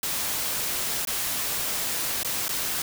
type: noise with dropouts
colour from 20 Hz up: white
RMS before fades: -28 dBFS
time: 0.03-2.82 s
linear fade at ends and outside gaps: 2 ms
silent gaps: 1.051-1.072 / 2.232-2.247 / 2.482-2.491 s
effects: none